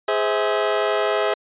sawtooth chord, Ab augmented, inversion none, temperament just, 415.3 / 519.1 / 648.9 Hz, Ab4 / C5 / E5, 0 / -14 / -27 cents, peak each -18 / -21 / -18 dBFS, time 0.08-1.34 s, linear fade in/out 5 ms, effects resampled to 8000 Hz

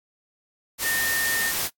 sine tone in noise, 1824 Hz, A#6, 38 cents flat, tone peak -24 dBFS, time 0.82-1.53 s, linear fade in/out 50 ms, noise white, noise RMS -26 dBFS, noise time 0.78-1.7 s, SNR -1 dB, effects noise-tail reverb RT60 0.1 s tail -22 dB re dry + AAC 64 kbps

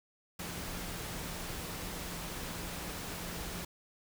sine tone in noise, 174.61 Hz, F3, in tune, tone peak -48 dBFS, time 0.39-3.65 s, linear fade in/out 5 ms, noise pink, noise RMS -41 dBFS, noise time 0.39-3.65 s, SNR -10 dB, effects none

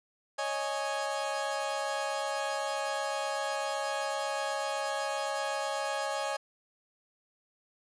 30% pulse chord, C# suspended second, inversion none, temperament equal, 554.4 / 622.3 / 830.6 Hz, C#5 / D#5 / G#5, 0 / 0 / 0 cents, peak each -33 / -34 / -32 dBFS, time 0.38-6.37 s, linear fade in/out 10 ms, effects resampled to 22050 Hz

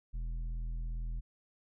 triangle tone with tanh clipping, 41.2 Hz, E1, in tune, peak -36 dBFS, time 0.13-1.21 s, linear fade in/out 20 ms, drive 12 dB, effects none

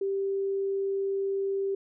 sine tone, 392 Hz, G4, in tune, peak -26 dBFS, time 0.01-1.75 s, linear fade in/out 5 ms, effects none

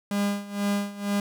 45% pulse tone with tremolo, 202.5 Hz, G#3, 43 cents flat, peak -22 dBFS, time 0.11-1.2 s, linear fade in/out 2 ms, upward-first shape sine, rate 2.1 Hz, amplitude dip 85%, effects none

